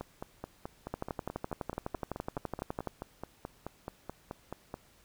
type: two click trains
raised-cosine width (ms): 1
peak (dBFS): -20 / -24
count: 24 / 23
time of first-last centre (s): 0.94-2.873 / 0.01-4.741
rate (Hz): 11.9 / 4.65
effects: pink hiss -63 dBFS RMS until 5.04 s